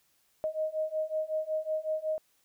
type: beating tone pair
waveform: sine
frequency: 622.3 / 627.7 Hz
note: D#5 / D#5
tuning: 0 / +15 cents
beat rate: 5.4 Hz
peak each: -33 / -32 dBFS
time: 0.44-2.18 s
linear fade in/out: 0 ms
effects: white hiss -70 dBFS RMS until 2.44 s